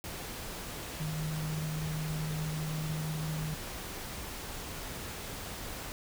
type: tone in noise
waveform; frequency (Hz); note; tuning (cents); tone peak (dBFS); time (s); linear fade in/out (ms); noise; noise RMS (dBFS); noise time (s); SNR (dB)
sine; 155.56; D#3; 0; -33; 1-3.54; 0; pink; -41; 0.04-5.92; +5
effects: none